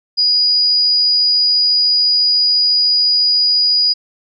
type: tone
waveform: sine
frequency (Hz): 4907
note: D#8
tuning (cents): -25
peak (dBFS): -10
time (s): 0.17-3.94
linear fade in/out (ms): 20
effects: none